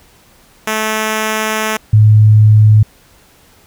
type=tone pair in turn; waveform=5% pulse / sine; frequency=217.5 / 107.25 Hz; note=A3 / A2; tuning=-20 / -44 cents; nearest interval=octave; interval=1224 cents; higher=first; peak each=-3 dBFS; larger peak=neither; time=0.67-1.77 / 1.93-2.83 s; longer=first; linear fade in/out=5 ms; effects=pink hiss -47 dBFS RMS until 3.66 s